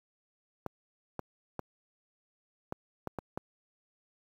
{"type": "clicks", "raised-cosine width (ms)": 1, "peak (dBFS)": -21, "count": 7, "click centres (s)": [0.663, 1.193, 1.593, 2.724, 3.073, 3.187, 3.375], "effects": ["high-pass 60 Hz 12 dB/octave", "9-bit"]}